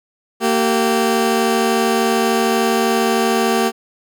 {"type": "tone pair together", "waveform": "20% pulse", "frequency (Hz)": [229.4, 385.8], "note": ["A#3", "G4"], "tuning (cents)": [-28, -28], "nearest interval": "major sixth", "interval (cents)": 900, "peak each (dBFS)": -12, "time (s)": [0.4, 3.72], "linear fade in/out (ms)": 50, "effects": []}